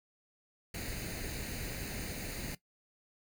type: noise with comb filter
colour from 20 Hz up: pink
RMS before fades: -40 dBFS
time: 0.74-2.55 s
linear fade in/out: 5 ms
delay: 0.45 ms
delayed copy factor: +0.65
effects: noise-tail reverb RT60 0.1 s tail -17 dB re dry